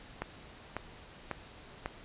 click train, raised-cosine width 0.5 ms, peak -19 dBFS, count 4, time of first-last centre 0.22-1.859 s, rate 1.83 Hz, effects pink hiss -52 dBFS RMS until 2.04 s + resampled to 8000 Hz

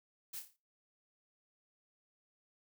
blue noise with echo, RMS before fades -44 dBFS, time 0.33-0.4 s, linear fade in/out 10 ms, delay 28 ms, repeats 6, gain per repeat -6 dB, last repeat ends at 0.568 s, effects noise-tail reverb RT60 0.3 s tail -21 dB re dry

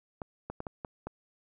clicks, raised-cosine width 1 ms, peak -23 dBFS, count 6, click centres 0.218 / 0.5 / 0.604 / 0.668 / 0.848 / 1.07 s, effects none

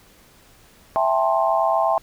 sine chord, A minor seventh, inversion second, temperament just, 660 / 792 / 880 / 1056 Hz, E5 / G5 / A5 / C6, +2 / +18 / 0 / +16 cents, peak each -20 / -22 / -24 / -23 dBFS, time 0.96-1.98 s, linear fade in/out 0 ms, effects pink hiss -52 dBFS RMS until 2.02 s

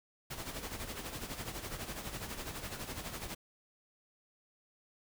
pink noise with tremolo, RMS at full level -40 dBFS, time 0.3-3.35 s, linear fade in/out 10 ms, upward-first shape sine, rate 12 Hz, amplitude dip 60%, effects none

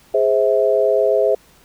sine chord, Ab augmented, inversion none, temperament equal with one note detuned, 415.3 / 523.3 / 649.8 Hz, Ab4 / C5 / E5, 0 / 0 / -25 cents, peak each -17 dBFS, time 0.14-1.35 s, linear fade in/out 5 ms, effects pink hiss -51 dBFS RMS until 1.64 s

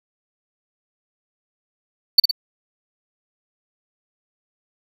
triangle tone with echo, 4501 Hz, C#8, 26 cents sharp, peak -4 dBFS, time 2.18-2.2 s, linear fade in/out 5 ms, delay 56 ms, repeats 2, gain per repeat -6 dB, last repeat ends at 2.312 s, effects none

